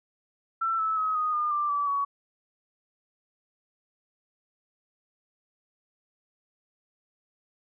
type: tone with pitch steps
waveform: sine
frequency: 1339 / 1306.2 / 1274.1 / 1242.9 / 1212.4 / 1182.6 / 1153.6 / 1125.3 Hz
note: E6 / E6 / D#6 / D#6 / D#6 / D6 / D6 / C#6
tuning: +27 / -16 / +41 / -2 / -45 / +12 / -31 / +26 cents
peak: -24 dBFS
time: 0.61-2.05 s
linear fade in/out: 10 ms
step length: 180 ms
effects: none